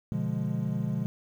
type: chord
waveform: triangle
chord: B diminished seventh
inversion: none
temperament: equal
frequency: 123.47 / 146.83 / 174.61 / 207.7 Hz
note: B2 / D3 / F3 / Ab3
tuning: 0 / 0 / 0 / 0 cents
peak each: -31 dBFS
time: 0.12-1.06 s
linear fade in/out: 0 ms
effects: 10-bit